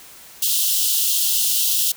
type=high-pass noise; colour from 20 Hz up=white; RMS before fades=-19 dBFS; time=0.42-1.92 s; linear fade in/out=5 ms; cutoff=2800 Hz; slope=96 dB/octave; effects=white hiss -43 dBFS RMS until 1.96 s